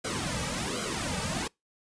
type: noise with flanger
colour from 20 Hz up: pink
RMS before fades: -32 dBFS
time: 0.04-1.48 s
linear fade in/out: 10 ms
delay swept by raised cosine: 1.1 to 2.9 ms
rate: 1.3 Hz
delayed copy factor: -0.95
effects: noise-tail reverb RT60 0.2 s tail -26 dB re dry + resampled to 22050 Hz